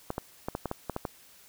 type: clicks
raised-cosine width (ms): 1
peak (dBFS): -17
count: 9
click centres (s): 0.104 / 0.181 / 0.485 / 0.551 / 0.657 / 0.714 / 0.897 / 0.964 / 1.052
effects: white hiss -56 dBFS RMS until 1.48 s